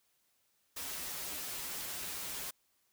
white noise with comb filter, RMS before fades -41 dBFS, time 0.76-2.51 s, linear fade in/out 10 ms, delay 8.9 ms, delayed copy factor -0.6, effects white hiss -75 dBFS RMS until 2.92 s

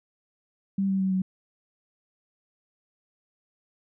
sine tone with pitch steps, 195.4 / 192.71 / 190.06 / 187.44 Hz, G3 / G3 / F#3 / F#3, -5 / -29 / +47 / +23 cents, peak -22 dBFS, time 0.78-1.22 s, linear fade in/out 5 ms, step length 110 ms, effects none

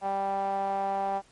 sawtooth tone with band-pass filter, 196 Hz, G3, in tune, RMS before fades -29 dBFS, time 0.01-1.22 s, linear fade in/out 50 ms, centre 770 Hz, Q 5.7, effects pink hiss -60 dBFS RMS until 1.31 s + MP3 48 kbps

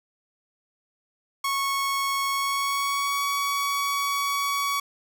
sawtooth tone with pitch glide, 1103 to 1126.8 Hz, C#6 to C#6, -9 to +28 cents, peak -20 dBFS, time 1.44-4.8 s, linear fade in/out 5 ms, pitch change +37 cents, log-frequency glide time 2.3-3.22 s, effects none

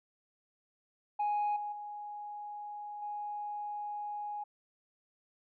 sine tone with level steps, 830.6 Hz, G#5, in tune, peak -27 / -35 / -40 / -36 dBFS, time 1.19-4.44 s, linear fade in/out 10 ms, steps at 1.56 / 1.72 / 3.02 s, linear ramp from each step 5 ms, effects tanh soft clip ceiling -27 dBFS

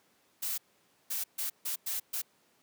blue noise bursts at uneven times, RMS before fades -34 dBFS, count 6, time 0.42-0.58 / 1.1-1.24 / 1.38-1.5 / 1.65-1.76 / 1.86-2 / 2.13-2.22 s, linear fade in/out 10 ms, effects pink hiss -68 dBFS RMS until 2.62 s + high-pass 200 Hz 12 dB/octave

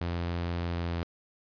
sawtooth tone with pitch glide, 86.1 to 85.16 Hz, F2 to F2, -24 to -43 cents, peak -26 dBFS, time 0.01-1.03 s, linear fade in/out 0 ms, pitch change -19 cents, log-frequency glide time 0.67-0.91 s, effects resampled to 11025 Hz

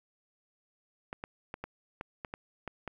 clicks, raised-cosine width 0.5 ms, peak -23 dBFS, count 9, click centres 1.129 / 1.239 / 1.541 / 1.64 / 2.011 / 2.248 / 2.339 / 2.677 / 2.877 s, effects 10-bit

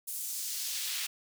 pink noise with high-pass filter sweep, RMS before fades -36 dBFS, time 0.07-1.07 s, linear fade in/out 10 ms, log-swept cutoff 9500 to 2500 Hz, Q 0.99, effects none

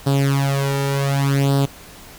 sawtooth tone with flanger, 138.59 Hz, C#3, in tune, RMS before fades -18 dBFS, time 0.06-1.66 s, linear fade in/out 10 ms, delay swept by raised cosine 0.22 to 2.22 ms, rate 0.67 Hz, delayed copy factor +0.8, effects pink hiss -41 dBFS RMS until 2.18 s

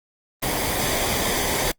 pink noise with comb filter, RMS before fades -23 dBFS, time 0.42-1.72 s, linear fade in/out 10 ms, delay 0.73 ms, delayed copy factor -0.5, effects noise-tail reverb RT60 0.1 s tail -25 dB re dry + Opus 24 kbps

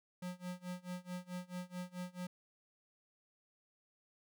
square tone with tremolo, 180 Hz, F#3, 47 cents flat, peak -40 dBFS, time 0.22-2.27 s, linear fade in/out 5 ms, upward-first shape sine, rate 4.6 Hz, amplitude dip 95%, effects none

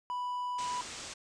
triangle tone, 987.8 Hz, B5, in tune, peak -31 dBFS, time 0.1-0.81 s, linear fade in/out 0 ms
white low-pass noise, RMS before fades -44 dBFS, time 0.58-1.14 s, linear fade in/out 10 ms, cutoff 8300 Hz, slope 48 dB/octave
effects resampled to 22050 Hz

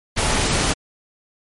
sine tone in noise, 856 Hz, A5, 48 cents flat, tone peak -29 dBFS, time 0.19-0.43 s, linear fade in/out 20 ms, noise pink, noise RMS -19 dBFS, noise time 0.16-0.74 s, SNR -13 dB, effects MP3 48 kbps

